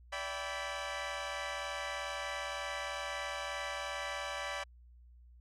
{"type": "chord", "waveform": "15% pulse", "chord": "E minor seventh", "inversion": "third", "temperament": "equal with one note detuned", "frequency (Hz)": [577.2, 659.3, 784, 987.8], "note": ["D5", "E5", "G5", "B5"], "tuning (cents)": [-30, 0, 0, 0], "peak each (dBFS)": [-34, -40, -37, -37], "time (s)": [0.12, 4.64], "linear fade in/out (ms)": 10, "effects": ["added 60 Hz sine -55 dBFS peak until 5.4 s", "low-pass 7000 Hz 12 dB/octave"]}